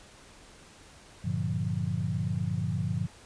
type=chord; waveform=sine; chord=G minor seventh; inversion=none; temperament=equal with one note detuned; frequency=98 / 116.54 / 146.41 / 174.61 Hz; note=G2 / Bb2 / D3 / F3; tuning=0 / 0 / -5 / 0 cents; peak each=-33 dBFS; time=1.24-3.07 s; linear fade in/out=10 ms; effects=pink hiss -53 dBFS RMS until 3.25 s + resampled to 22050 Hz